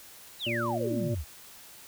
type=exponential sweep; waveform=sine; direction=down; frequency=4186 to 62.1 Hz; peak=-30 dBFS; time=0.39-1.25 s; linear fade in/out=50 ms
type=harmonic tone; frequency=116.8 Hz; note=A#2; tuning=4 cents sharp; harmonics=1 / 2 / 3 / 5; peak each=-35 / -35 / -35 / -35 dBFS; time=0.46-1.15 s; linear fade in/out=10 ms
effects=white hiss -50 dBFS RMS until 1.87 s